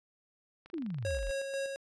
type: click train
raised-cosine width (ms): 0.3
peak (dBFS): -36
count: 17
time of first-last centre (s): 0.66-1.31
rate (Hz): 24.6
type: exponential sweep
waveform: sine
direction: down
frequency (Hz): 366.6 to 37.32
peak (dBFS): -34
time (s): 0.73-1.31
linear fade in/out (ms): 10
type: tone with tremolo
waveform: square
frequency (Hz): 547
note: C#5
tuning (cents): -23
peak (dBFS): -33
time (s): 1.05-1.76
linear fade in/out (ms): 0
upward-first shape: square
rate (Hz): 4.1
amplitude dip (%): 40
effects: resampled to 24000 Hz